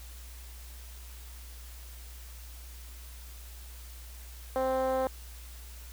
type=tone with band-pass filter; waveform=10% pulse; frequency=261.6 Hz; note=C4; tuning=in tune; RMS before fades=-29 dBFS; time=4.56-5.07 s; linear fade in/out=0 ms; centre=560 Hz; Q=2.2; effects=added 60 Hz sine -44 dBFS peak until 5.92 s + white hiss -52 dBFS RMS until 5.92 s